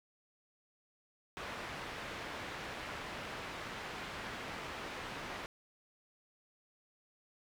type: low-pass noise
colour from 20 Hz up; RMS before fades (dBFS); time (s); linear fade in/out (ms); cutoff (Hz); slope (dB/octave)
white; -44; 1.37-5.46; 0; 2100; 12
effects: none